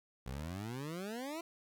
20% pulse exponential sweep, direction up, 60.5 to 343.4 Hz, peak -35 dBFS, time 0.26-1.41 s, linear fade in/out 5 ms, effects 11-bit

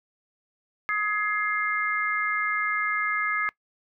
harmonic tone, 420 Hz, G#4, 19 cents sharp, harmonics 3 / 4 / 5, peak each -28 / -28 / -28 dBFS, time 0.89-3.49 s, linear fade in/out 0 ms, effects noise-tail reverb RT60 0.1 s tail -22 dB re dry

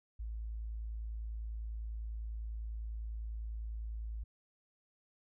sine tone, 55 Hz, A1, in tune, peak -38 dBFS, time 0.19-4.24 s, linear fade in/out 10 ms, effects none

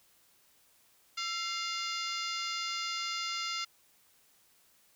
harmonic tone with a mistuned harmonic, 702 Hz, F5, 9 cents sharp, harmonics 2 / 3 / 4 / 5 / 6 / 7 / 8 / 9 / 10, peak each -39 / -40 / -41 / -43 / -43 / -40 / -50 / -49 / -51 dBFS, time 1.17-3.65 s, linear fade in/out 10 ms, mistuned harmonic 2, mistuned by -70 cents, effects white hiss -66 dBFS RMS until 4.95 s

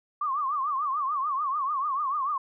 sine tone with vibrato, 1134 Hz, C#6, 39 cents sharp, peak -25 dBFS, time 0.21-2.38 s, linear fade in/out 5 ms, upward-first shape triangle, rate 6.8 Hz, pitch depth 170 cents each way, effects none

